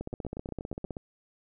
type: two click trains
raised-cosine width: 2 ms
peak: -22 / -24 dBFS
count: 15 / 8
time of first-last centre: 0.01-0.907 / 0.13-0.968 s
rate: 15.6 / 8.35 Hz
effects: none